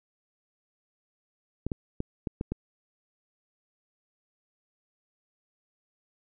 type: clicks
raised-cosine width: 3 ms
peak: -17 dBFS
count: 6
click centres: 1.666 / 1.718 / 2.004 / 2.272 / 2.411 / 2.52 s
effects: none